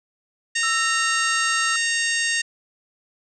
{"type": "harmonic tone", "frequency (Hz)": 924, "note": "A#5", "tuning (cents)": -16, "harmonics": [2, 3, 4, 5, 6, 7, 8, 9], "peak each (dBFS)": [-23, -27, -31, -31, -32, -30, -34, -31], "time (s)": [0.55, 2.42], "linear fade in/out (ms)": 10}
{"type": "tone", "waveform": "triangle", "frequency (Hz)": 1326, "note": "E6", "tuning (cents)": 10, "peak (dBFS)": -23, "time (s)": [0.63, 1.76], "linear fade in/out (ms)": 2}
{"effects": []}